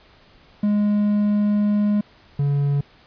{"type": "tone pair in turn", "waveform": "triangle", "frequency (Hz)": [207.3, 142.2], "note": ["G#3", "C#3"], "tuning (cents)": [-3, 45], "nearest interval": "perfect fifth", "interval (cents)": 652, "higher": "first", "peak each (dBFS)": [-14, -15], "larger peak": "first", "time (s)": [[0.63, 2.01], [2.39, 2.81]], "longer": "first", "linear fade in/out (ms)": 5, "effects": ["pink hiss -52 dBFS RMS until 3.06 s", "resampled to 11025 Hz"]}